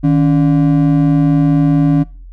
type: ring-modulated tone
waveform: triangle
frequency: 218.3 Hz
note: A3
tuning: 13 cents flat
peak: -3 dBFS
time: 0.03-2.04 s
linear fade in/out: 20 ms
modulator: 62.2 Hz
effects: noise-tail reverb RT60 0.4 s tail -23 dB re dry + added 43 Hz sine -31 dBFS peak until 2.32 s